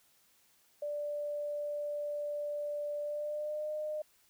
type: tone with pitch glide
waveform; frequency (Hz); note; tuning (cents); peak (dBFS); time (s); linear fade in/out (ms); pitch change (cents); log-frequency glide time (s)
sine; 587.3 to 609.4; D5 to D#5; 0 to -36; -34; 0.82-4.02; 5; +64; 3-3.72
effects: white hiss -68 dBFS RMS until 4.29 s